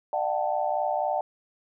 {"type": "tone cluster", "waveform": "sine", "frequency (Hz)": [598, 697, 761, 883], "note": ["D5", "F5", "F#5", "A5"], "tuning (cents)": [31, -4, 48, 6], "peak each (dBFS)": [-29, -31, -28, -31], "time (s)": [0.13, 1.21], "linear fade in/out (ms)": 2, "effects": []}